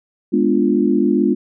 sine chord, G# diminished seventh, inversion none, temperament equal, 207.7 / 246.9 / 293.7 / 349.2 Hz, G#3 / B3 / D4 / F4, 0 / 0 / 0 / 0 cents, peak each -18 dBFS, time 0.32-1.35 s, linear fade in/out 20 ms, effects none

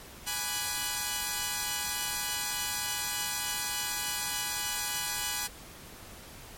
5% pulse chord, G# half-diminished seventh, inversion none, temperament equal, 830.6 / 987.8 / 1174.7 / 1480 Hz, G#5 / B5 / D6 / F#6, 0 / 0 / 0 / 0 cents, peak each -23 / -24 / -29 / -25 dBFS, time 0.26-5.48 s, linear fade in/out 20 ms, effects pink hiss -48 dBFS RMS until 6.57 s + MP3 64 kbps

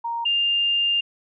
sine tone pair in turn, 932.3 / 2803 Hz, A#5 / F7, 0 / +6 cents, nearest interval octave + perfect fifth, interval 1906 cents, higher second, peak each -24 / -18 dBFS, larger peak second, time 0.04-0.25 / 0.25-1.01 s, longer second, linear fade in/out 10 ms, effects none

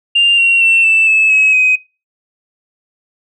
sine tone with pitch steps, 2794 / 2746 / 2699 / 2652 / 2607 / 2562 / 2518 Hz, F7 / F7 / E7 / E7 / E7 / E7 / D#7, 0 / -30 / +40 / +10 / -20 / -50 / +20 cents, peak -6 dBFS, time 0.15-1.76 s, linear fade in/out 10 ms, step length 230 ms, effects noise-tail reverb RT60 0.3 s tail -24 dB re dry + tanh soft clip ceiling -3 dBFS

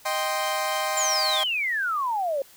sawtooth chord, C minor, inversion first, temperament equal, 622.3 / 784 / 1046.5 Hz, Eb5 / G5 / C6, 0 / 0 / 0 cents, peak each -25 dBFS, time 0.05-1.44 s, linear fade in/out 10 ms
sine exponential sweep, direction down, 7330 to 530 Hz, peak -23 dBFS, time 0.97-2.42 s, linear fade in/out 2 ms
effects white hiss -52 dBFS RMS until 2.56 s

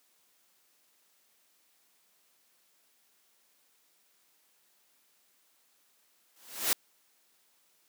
white noise with exponential growth, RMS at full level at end -24 dBFS, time 6.36-6.73 s, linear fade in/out 1 ms, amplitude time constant 79 ms, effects white hiss -69 dBFS RMS until 7.88 s + high-pass 200 Hz 12 dB/octave

